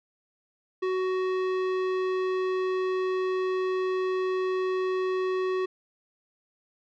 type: tone with tanh clipping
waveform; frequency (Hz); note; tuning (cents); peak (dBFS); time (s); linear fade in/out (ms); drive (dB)
sine; 372.7; F#4; +13; -27; 0.82-5.66; 10; 16
effects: none